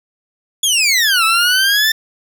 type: exponential two-way sweep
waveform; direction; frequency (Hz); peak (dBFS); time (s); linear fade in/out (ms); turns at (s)
20% pulse; down then up; 3427 to 1299 to 1796; -6; 0.63-1.92; 5; 1.24
effects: none